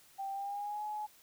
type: tone with pitch glide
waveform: sine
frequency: 784 to 845.1 Hz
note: G5 to G#5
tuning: 0 to +30 cents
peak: -36 dBFS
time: 0.18-1.07 s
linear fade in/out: 20 ms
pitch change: +130 cents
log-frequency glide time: 0.31-0.84 s
effects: white hiss -62 dBFS RMS until 1.22 s